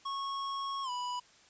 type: tone with pitch glide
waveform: square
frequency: 1100 to 985.7 Hz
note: C#6 to B5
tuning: -14 to -4 cents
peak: -35 dBFS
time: 0.05-1.2 s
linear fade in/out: 10 ms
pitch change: -190 cents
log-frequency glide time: 0.83-0.9 s
effects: white hiss -61 dBFS RMS until 1.49 s + resampled to 16000 Hz